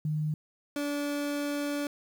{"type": "tone pair in turn", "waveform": ["sine", "30% pulse"], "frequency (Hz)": [153.1, 289], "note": ["D#3", "D4"], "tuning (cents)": [-28, -28], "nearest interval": "major seventh", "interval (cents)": 1100, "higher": "second", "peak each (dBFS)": -27, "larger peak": "neither", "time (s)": [[0.05, 0.34], [0.76, 1.87]], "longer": "second", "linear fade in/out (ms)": 2, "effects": ["10-bit"]}